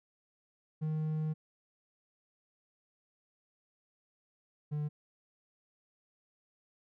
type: tone pair in turn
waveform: triangle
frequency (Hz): 155.56 / 149.24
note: D#3 / D3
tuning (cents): 0 / +28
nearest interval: minor second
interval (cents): 72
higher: first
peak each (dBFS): -29 / -30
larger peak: first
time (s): 0.81-1.34 / 4.71-4.89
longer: first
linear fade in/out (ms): 20
effects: none